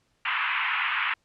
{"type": "band-pass noise", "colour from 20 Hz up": "white", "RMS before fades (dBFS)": -27, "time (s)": [0.25, 1.14], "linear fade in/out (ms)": 5, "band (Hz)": [940, 2800], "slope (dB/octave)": 48, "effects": ["pink hiss -70 dBFS RMS until 1.24 s", "low-pass 8000 Hz 12 dB/octave"]}